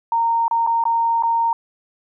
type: tone with dropouts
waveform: sine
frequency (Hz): 923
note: A#5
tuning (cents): -17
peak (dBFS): -15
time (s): 0.12-1.53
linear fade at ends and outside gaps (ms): 2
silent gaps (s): 0.481-0.511 / 0.666-0.672 / 0.839-0.853 / 1.225-1.234
effects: none